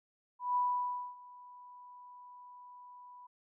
sine tone with ADSR envelope, 987 Hz, B5, 1 cent flat, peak -27 dBFS, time 0.39-3.27 s, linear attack 170 ms, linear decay 590 ms, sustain -23 dB, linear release 8 ms, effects none

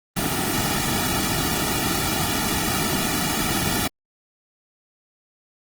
pink noise with comb filter, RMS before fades -23 dBFS, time 0.16-3.88 s, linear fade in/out 10 ms, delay 1.9 ms, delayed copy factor -0.9, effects Opus 24 kbps

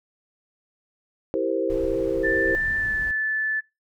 sine chord, C dominant seventh, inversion first, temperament equal, 329.6 / 392 / 466.2 / 523.3 Hz, E4 / G4 / Bb4 / C5, 0 / 0 / 0 / 0 cents, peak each -27 dBFS, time 1.34-2.55 s, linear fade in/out 0 ms
brown noise, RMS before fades -36 dBFS, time 1.7-3.11 s, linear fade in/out 0 ms
sine tone with pitch glide, 1769 to 1745.7 Hz, A6 to A6, +9 to -14 cents, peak -22 dBFS, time 2.23-3.61 s, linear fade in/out 20 ms, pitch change -23 cents, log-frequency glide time 2.77-2.87 s
effects noise-tail reverb RT60 0.2 s tail -17 dB re dry

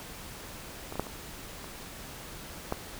clicks, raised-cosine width 1 ms, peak -23 / -24 / -14 / -26 / -28 / -15 dBFS, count 6, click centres 0.924 / 0.956 / 0.996 / 1.068 / 1.643 / 2.724 s, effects pink hiss -44 dBFS RMS until 2.99 s

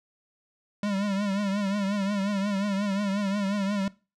square tone with vibrato, 200 Hz, G3, 35 cents sharp, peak -26 dBFS, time 0.83-3.88 s, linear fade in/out 2 ms, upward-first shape triangle, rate 5.6 Hz, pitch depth 88 cents each way, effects noise-tail reverb RT60 0.3 s tail -20 dB re dry + low-pass 6000 Hz 12 dB/octave

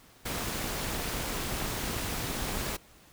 pink noise with amplitude modulation, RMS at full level -31 dBFS, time 0.25-2.77 s, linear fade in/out 10 ms, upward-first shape sine, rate 222 Hz, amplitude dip 55%, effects pink hiss -57 dBFS RMS until 3.12 s

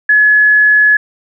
sine tone, 1700 Hz, G#6, 40 cents sharp, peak -5 dBFS, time 0.09-0.97 s, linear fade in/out 5 ms, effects none

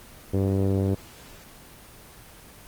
sawtooth tone with low-pass filter, 97.1 Hz, G2, 16 cents flat, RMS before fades -23 dBFS, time 0.33-0.95 s, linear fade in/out 10 ms, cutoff 460 Hz, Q 1.9, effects pink hiss -47 dBFS RMS until 2.67 s + Opus 24 kbps

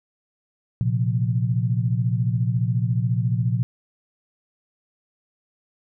sine chord, Bb suspended second, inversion none, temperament equal, 116.54 / 130.81 / 174.61 Hz, Bb2 / C3 / F3, 0 / 0 / 0 cents, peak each -21 / -24 / -27 dBFS, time 0.81-3.63 s, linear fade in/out 0 ms, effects none

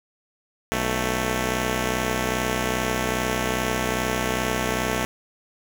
5% pulse tone pair together, 62.46 / 221.1 Hz, B1 / A3, +20 / +9 cents, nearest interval octave + minor seventh, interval 2189 cents, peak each -14 dBFS, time 0.72-5.05 s, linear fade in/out 0 ms, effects none

